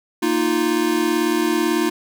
square chord, Bb suspended fourth, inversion none, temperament equal, 233.1 / 311.1 / 349.2 Hz, Bb3 / Eb4 / F4, 0 / 0 / 0 cents, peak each -26 / -21 / -21 dBFS, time 0.22-1.9 s, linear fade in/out 10 ms, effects none

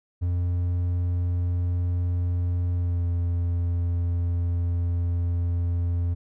triangle tone with pitch glide, 88.1 to 86.54 Hz, F2 to F2, +16 to -15 cents, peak -20 dBFS, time 0.21-6.15 s, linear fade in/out 20 ms, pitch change -31 cents, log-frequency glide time 2.75-3.04 s, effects none

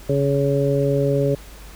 harmonic tone, 140 Hz, C#3, 18 cents sharp, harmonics 1 / 2 / 3 / 4, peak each -20 / -25 / -21 / -22 dBFS, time 0.09-1.35 s, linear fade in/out 5 ms, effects added 50 Hz sine -40 dBFS peak until 1.75 s + pink hiss -44 dBFS RMS until 1.75 s

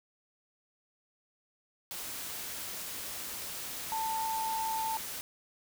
sine tone in noise, 890 Hz, A5, 20 cents sharp, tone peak -31 dBFS, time 3.92-4.97 s, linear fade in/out 0 ms, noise white, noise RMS -40 dBFS, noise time 1.91-5.21 s, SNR +6 dB, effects none

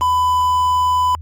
triangle tone with quantisation, 1000 Hz, B5, 21 cents sharp, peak -11 dBFS, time 0.01-1.15 s, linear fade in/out 0 ms, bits 6, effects added 81 Hz sine -29 dBFS peak until 1.21 s + Opus 32 kbps

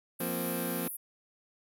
white band-pass noise, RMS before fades -40 dBFS, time 0.19-0.97 s, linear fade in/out 10 ms, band 9800 to 15000 Hz, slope 96 dB/octave
25% pulse chord, F suspended fourth, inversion none, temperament equal, 174.61 / 233.1 / 261.6 Hz, F3 / Bb3 / C4, 0 / 0 / 0 cents, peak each -33 / -34 / -34 dBFS, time 0.2-0.88 s, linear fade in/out 5 ms
effects none

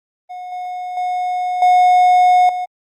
triangle tone with level steps, 726 Hz, F#5, 33 cents flat, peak -25 / -21 / -15 / -6 / -17 dBFS, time 0.29-2.66 s, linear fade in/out 20 ms, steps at 0.52 / 0.97 / 1.62 / 2.49 s, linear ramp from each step 2 ms, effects Opus 32 kbps

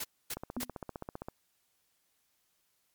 white noise bursts, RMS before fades -37 dBFS, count 3, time 0-0.64 s, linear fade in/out 5 ms, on 40 ms, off 260 ms
click train, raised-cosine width 1 ms, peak -25 dBFS, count 15, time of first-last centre 0.37-1.285 s, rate 15.3 Hz
sine tone with exponential decay, 246.9 Hz, B3, in tune, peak -30 dBFS, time 0.57-0.71 s, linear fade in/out 2 ms, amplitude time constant 29 ms
effects white hiss -75 dBFS RMS until 2.94 s + MP3 96 kbps

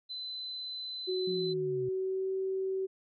sine tone, 4031 Hz, B7, 35 cents sharp, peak -37 dBFS, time 0.09-1.54 s, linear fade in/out 20 ms
sine tone with pitch glide, 370 to 381.5 Hz, F#4 to G4, 0 to -47 cents, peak -30 dBFS, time 1.07-2.87 s, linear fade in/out 20 ms, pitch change +53 cents, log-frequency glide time 1.36-2.31 s
sine linear sweep, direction down, 185 to 126.5 Hz, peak -38 dBFS, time 1.27-1.89 s, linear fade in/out 5 ms
effects none

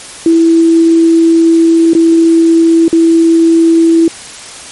sine tone with dropouts, 330.1 Hz, E4, 2 cents sharp, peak -3 dBFS, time 0.26-4.08 s, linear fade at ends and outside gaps 2 ms, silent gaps 1.934-1.95 / 2.881-2.928 s, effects white hiss -28 dBFS RMS until 4.71 s + MP3 48 kbps

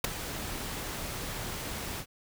pink noise with ADSR envelope, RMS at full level -22 dBFS, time 0.04-2.06 s, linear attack 5 ms, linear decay 9 ms, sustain -15 dB, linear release 72 ms, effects none

